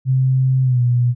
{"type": "tone with pitch glide", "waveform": "sine", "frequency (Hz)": [130.81, 122.05], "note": ["C3", "B2"], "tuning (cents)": [0, -20], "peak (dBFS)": -12, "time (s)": [0.05, 1.15], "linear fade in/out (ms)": 50, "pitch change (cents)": -120, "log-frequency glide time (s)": [0.63, 0.81], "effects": []}